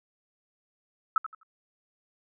sine tone with echo, 1300 Hz, E6, 24 cents flat, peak -19 dBFS, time 1.16-1.18 s, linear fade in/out 2 ms, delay 84 ms, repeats 3, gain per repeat -12 dB, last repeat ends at 1.432 s, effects none

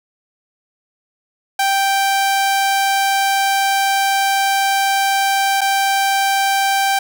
sawtooth tone with dropouts, 784 Hz, G5, in tune, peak -10 dBFS, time 1.59-6.99 s, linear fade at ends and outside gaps 5 ms, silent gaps 5.609-5.614 s, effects 7-bit

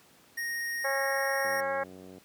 square tone, 1864.7 Hz, A#6, in tune, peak -32 dBFS, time 0.37-1.61 s, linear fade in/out 10 ms
harmonic tone, 273.1 Hz, C#4, 26 cents flat, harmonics 2 / 3 / 4 / 5 / 6 / 7 / 8, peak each -31 / -35 / -38 / -40 / -36 / -42 / -44 dBFS, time 0.84-1.84 s, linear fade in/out 10 ms
click train, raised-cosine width 2 ms, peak -34 dBFS, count 69, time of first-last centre 1.45-2.182 s, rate 92.9 Hz
effects pink hiss -59 dBFS RMS until 2.24 s + high-pass 150 Hz 12 dB/octave

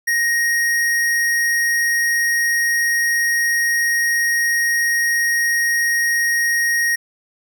square tone, 1873 Hz, A#6, 8 cents sharp, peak -16 dBFS, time 0.07-6.96 s, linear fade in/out 10 ms, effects none

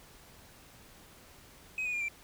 sine tone with pitch steps, 2530 / 2469 / 2410 / 2352 Hz, D#7 / D#7 / D7 / D7, +28 / -14 / +44 / +2 cents, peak -29 dBFS, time 1.78-2.084 s, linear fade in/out 2 ms, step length 76 ms, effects tanh soft clip ceiling -30 dBFS + pink hiss -56 dBFS RMS until 2.23 s

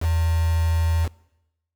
sine tone with quantisation, 82.41 Hz, E2, in tune, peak -18 dBFS, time 0-1.09 s, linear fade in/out 50 ms, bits 5, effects noise-tail reverb RT60 0.9 s tail -23 dB re dry

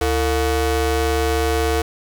30% pulse ring-modulated tone, 261.6 Hz, C4, in tune, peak -11 dBFS, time 0.01-1.82 s, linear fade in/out 5 ms, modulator 189 Hz, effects none

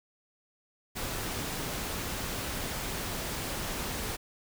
pink noise, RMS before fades -35 dBFS, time 0.95-4.17 s, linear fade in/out 20 ms, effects none

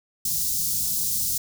white band-stop noise, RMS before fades -25 dBFS, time 0.25-1.38 s, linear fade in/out 5 ms, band 200 to 4900 Hz, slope 24 dB/octave, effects none

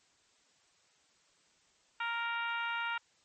harmonic tone, 466.2 Hz, A#4, in tune, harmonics 2 / 3 / 4 / 5 / 6 / 7 / 8, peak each -38 / -36 / -43 / -42 / -43 / -52 / -52 dBFS, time 2-2.98 s, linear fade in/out 5 ms, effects white hiss -69 dBFS RMS until 3.24 s + MP3 32 kbps

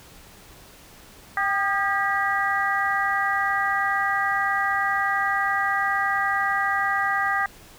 sine tone cluster, 786 / 1215 / 1608 / 1937 Hz, G5 / D#6 / G6 / B6, +4 / -42 / +44 / -34 cents, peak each -26 dBFS, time 1.37-7.46 s, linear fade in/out 2 ms, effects pink hiss -48 dBFS RMS until 7.78 s

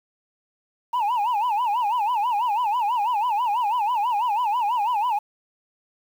sine tone with vibrato, 901 Hz, A5, 41 cents sharp, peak -17 dBFS, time 0.93-5.19 s, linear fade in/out 10 ms, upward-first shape sine, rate 6.1 Hz, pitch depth 190 cents each way, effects tanh soft clip ceiling -19 dBFS + 8-bit

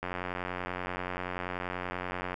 click train, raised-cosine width 0.5 ms, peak -19 dBFS, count 210, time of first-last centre 0.03-2.342 s, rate 90.4 Hz, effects none

